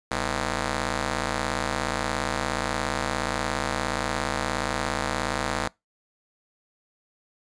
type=ring-modulated tone; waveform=5% pulse; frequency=138.59 Hz; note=C#3; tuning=in tune; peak=-11 dBFS; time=0.11-5.68 s; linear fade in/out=5 ms; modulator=375 Hz; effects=noise-tail reverb RT60 0.2 s tail -24 dB re dry + resampled to 22050 Hz